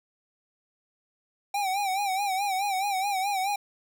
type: tone with vibrato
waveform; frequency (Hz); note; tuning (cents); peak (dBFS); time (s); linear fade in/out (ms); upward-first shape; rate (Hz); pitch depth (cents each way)
square; 783; G5; -2; -26; 1.54-3.56; 5; sine; 4.7; 89
effects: none